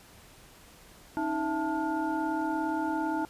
sine tone cluster, 278.5 / 315.9 / 663 / 881 / 1423 Hz, C#4 / D#4 / E5 / A5 / F6, +8 / +26 / +10 / +2 / +32 cents, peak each -39 / -30 / -39 / -32 / -39 dBFS, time 1.17-3.25 s, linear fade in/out 0 ms, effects pink hiss -54 dBFS RMS until 3.29 s + resampled to 32000 Hz

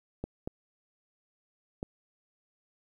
clicks, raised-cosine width 2 ms, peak -21 dBFS, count 3, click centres 0.24 / 0.475 / 1.829 s, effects 10-bit

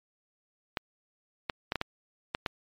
clicks, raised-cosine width 0.3 ms, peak -13 dBFS, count 7, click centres 0.772 / 1.498 / 1.721 / 1.757 / 1.814 / 2.349 / 2.462 s, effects MP3 96 kbps

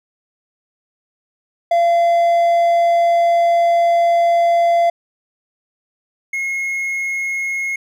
triangle tone pair in turn, 684 / 2162 Hz, F5 / C#7, -36 / -44 cents, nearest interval octave + minor sixth, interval 1992 cents, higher second, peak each -9 / -17 dBFS, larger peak first, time 1.71-4.9 / 6.33-7.76 s, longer first, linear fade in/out 5 ms, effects none

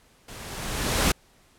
pink noise with level ramp, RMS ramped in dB -42 to -20 dBFS, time 0.28-1.12 s, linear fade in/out 5 ms, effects pink hiss -59 dBFS RMS until 1.58 s + low-pass 12000 Hz 12 dB/octave

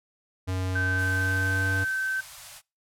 square tone with pitch glide, 93 to 95.95 Hz, F#2 to G2, +9 to -37 cents, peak -27 dBFS, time 0.47-1.85 s, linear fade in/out 20 ms, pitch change +54 cents, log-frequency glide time 0.83-1.68 s
sine tone, 1543 Hz, G6, 28 cents flat, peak -25 dBFS, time 0.75-2.21 s, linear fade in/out 10 ms
white band-stop noise, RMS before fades -43 dBFS, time 0.96-2.62 s, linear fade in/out 50 ms, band 160 to 560 Hz, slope 96 dB/octave
effects noise-tail reverb RT60 0.3 s tail -26 dB re dry + low-pass 12000 Hz 12 dB/octave

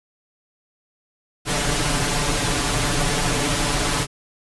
pink noise with comb filter, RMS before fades -21 dBFS, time 1.45-4.07 s, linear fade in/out 50 ms, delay 6.9 ms, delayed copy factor +0.9, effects resampled to 24000 Hz

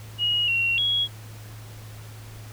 sine tone with pitch steps, 2889 / 2742 / 3324 Hz, F#7 / F7 / G#7, -42 / -32 / +1 cents, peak -20 dBFS, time 0.18-1.08 s, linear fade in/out 50 ms, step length 300 ms, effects added 108 Hz sine -39 dBFS peak until 2.52 s + pink hiss -47 dBFS RMS until 2.52 s

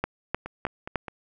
two click trains, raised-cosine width 0.5 ms, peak -10 / -20 dBFS, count 4 / 4, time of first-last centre 0.04-0.957 / 0.46-1.082 s, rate 3.27 / 4.82 Hz, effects none

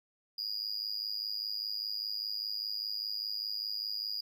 triangle tone with amplitude modulation, 4865 Hz, D#8, 40 cents flat, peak -29 dBFS, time 0.38-4.21 s, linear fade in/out 5 ms, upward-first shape sine, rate 105 Hz, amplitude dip 95%, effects none

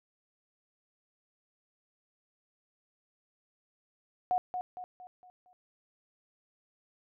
sine tone with echo, 729 Hz, F#5, 26 cents flat, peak -25 dBFS, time 4.31-4.38 s, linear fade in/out 0 ms, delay 230 ms, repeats 5, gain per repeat -7 dB, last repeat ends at 5.53 s, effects none

